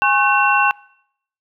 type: tone cluster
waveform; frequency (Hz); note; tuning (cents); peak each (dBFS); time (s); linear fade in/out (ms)
sine; 823 / 1089 / 1517 / 2718; G#5 / C#6 / F#6 / F7; -16 / -31 / +43 / -48; -18; 0.02-0.71; 0
effects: noise-tail reverb RT60 0.7 s tail -23 dB re dry